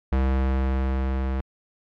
square tone with level ramp, 65.9 Hz, C2, 13 cents sharp, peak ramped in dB -19 to -24 dBFS, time 0.12-1.41 s, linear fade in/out 5 ms, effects low-pass 2000 Hz 12 dB/octave + MP3 96 kbps

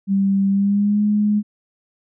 sine tone with pitch glide, 196 to 208.9 Hz, G3 to G#3, 0 to +10 cents, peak -14 dBFS, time 0.07-1.43 s, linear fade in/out 50 ms, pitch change +110 cents, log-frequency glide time 0.49-1.02 s, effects none

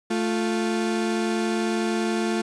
35% pulse tone pair together, 220 / 349.2 Hz, A3 / F4, 0 / 0 cents, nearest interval minor sixth, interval 800 cents, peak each -23 / -24 dBFS, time 0.1-2.42 s, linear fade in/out 10 ms, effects resampled to 22050 Hz

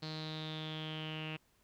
sawtooth tone with low-pass filter sweep, 156.3 Hz, D#3, 8 cents sharp, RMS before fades -42 dBFS, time 0.02-1.37 s, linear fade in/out 10 ms, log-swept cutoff 4300 to 2700 Hz, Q 9, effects pink hiss -72 dBFS RMS until 1.63 s

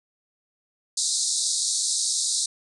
white band-pass noise, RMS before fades -25 dBFS, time 0.97-2.46 s, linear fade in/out 5 ms, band 3800 to 9400 Hz, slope 96 dB/octave, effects none

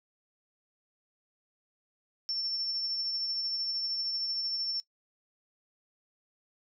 sine tone with tremolo, 5410 Hz, E8, 44 cents sharp, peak -29 dBFS, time 2.29-4.8 s, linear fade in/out 0 ms, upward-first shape triangle, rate 13 Hz, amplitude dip 35%, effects noise-tail reverb RT60 0.1 s tail -20 dB re dry

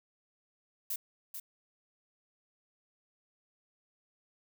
violet noise with echo, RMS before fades -35 dBFS, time 0.9-0.96 s, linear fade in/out 5 ms, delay 440 ms, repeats 1, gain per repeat -7 dB, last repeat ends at 1.4 s, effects none

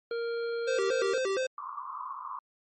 harmonic tone, 466.2 Hz, A#4, in tune, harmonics 1 / 3 / 5 / 7 / 9, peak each -30 / -40 / -53 / -54 / -48 dBFS, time 0.11-1.18 s, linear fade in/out 2 ms
square tone with vibrato, 449.1 Hz, A4, 35 cents sharp, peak -28 dBFS, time 0.67-1.47 s, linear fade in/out 10 ms, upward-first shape square, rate 4.3 Hz, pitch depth 250 cents each way
white band-pass noise, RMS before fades -39 dBFS, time 1.58-2.39 s, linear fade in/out 2 ms, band 990 to 1200 Hz, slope 96 dB/octave
effects MP3 32 kbps

